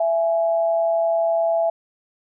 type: tone pair together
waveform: sine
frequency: 666 / 834.5 Hz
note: E5 / G#5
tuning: +18 / +8 cents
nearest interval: major third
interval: 390 cents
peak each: -17 / -27 dBFS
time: 0-1.7 s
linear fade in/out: 5 ms
effects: none